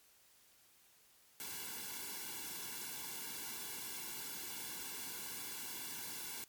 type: noise with comb filter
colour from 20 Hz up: white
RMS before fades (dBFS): -45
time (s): 1.4-6.44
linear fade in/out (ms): 0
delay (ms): 1.6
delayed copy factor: -1
effects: white hiss -67 dBFS RMS until 6.48 s + MP3 96 kbps